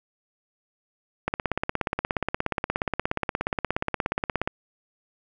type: click train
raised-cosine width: 0.5 ms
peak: -9 dBFS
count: 55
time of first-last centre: 1.28-4.475 s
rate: 16.9 Hz
effects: none